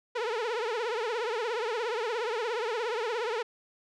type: tone with vibrato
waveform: sawtooth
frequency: 458.6 Hz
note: A#4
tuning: 28 cents flat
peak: -25 dBFS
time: 0.15-3.43 s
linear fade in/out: 10 ms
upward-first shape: triangle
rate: 17 Hz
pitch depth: 170 cents each way
effects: low-pass 4000 Hz 12 dB/octave